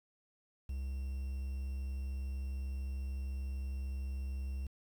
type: tone with quantisation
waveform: triangle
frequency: 66.6 Hz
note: C2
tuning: 31 cents sharp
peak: -34 dBFS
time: 0.69-4.67 s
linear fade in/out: 5 ms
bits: 10
effects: none